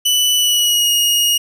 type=tone with pitch glide; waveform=sawtooth; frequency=2977 to 2872 Hz; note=F#7 to F7; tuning=+10 to +48 cents; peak=-9 dBFS; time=0.05-1.38 s; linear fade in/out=10 ms; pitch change=-62 cents; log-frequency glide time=0.36-0.9 s; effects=none